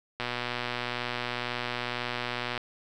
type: click train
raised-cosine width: 0.3 ms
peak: -15 dBFS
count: 291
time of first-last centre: 0.2-2.577 s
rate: 122 Hz
effects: none